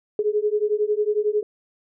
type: beating tone pair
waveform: sine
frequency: 415.3 / 426.3 Hz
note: G#4 / G#4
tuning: 0 / +45 cents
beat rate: 11 Hz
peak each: -22 dBFS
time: 0.19-1.43 s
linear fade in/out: 2 ms
effects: none